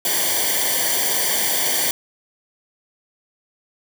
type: noise with comb filter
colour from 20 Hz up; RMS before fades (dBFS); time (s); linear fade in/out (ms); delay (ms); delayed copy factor
white; -20; 0.05-1.91; 2; 0.76; -0.9
effects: none